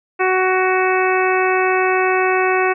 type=harmonic tone; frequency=372.7 Hz; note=F#4; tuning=13 cents sharp; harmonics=1 / 2 / 3 / 4 / 5 / 6 / 7; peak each=-17 / -20 / -22 / -23 / -24 / -25 / -25 dBFS; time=0.19-2.74 s; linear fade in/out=20 ms; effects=none